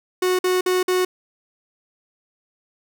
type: tone bursts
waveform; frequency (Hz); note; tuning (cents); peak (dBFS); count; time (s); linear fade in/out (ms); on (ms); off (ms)
45% pulse; 366.9; F#4; -15; -17; 4; 0.22-1.05; 5; 170; 50
effects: none